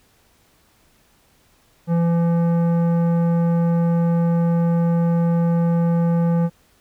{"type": "tone with tanh clipping", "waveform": "sine", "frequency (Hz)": 169.2, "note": "E3", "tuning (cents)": 45, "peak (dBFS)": -17, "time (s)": [1.87, 6.5], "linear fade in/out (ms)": 50, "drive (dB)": 13, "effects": ["pink hiss -58 dBFS RMS until 6.8 s"]}